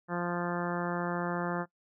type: harmonic tone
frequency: 174.61 Hz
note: F3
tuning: in tune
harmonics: 1 / 2 / 3 / 4 / 5 / 6 / 7 / 8 / 9 / 10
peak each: -34 / -37 / -39 / -40 / -41 / -42 / -42 / -43 / -44 / -44 dBFS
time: 0.08-1.66 s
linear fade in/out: 50 ms
effects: noise-tail reverb RT60 0.1 s tail -20 dB re dry